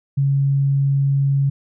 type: tone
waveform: sine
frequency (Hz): 138.59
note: C#3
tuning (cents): 0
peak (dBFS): -14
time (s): 0.17-1.5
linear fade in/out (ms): 10
effects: none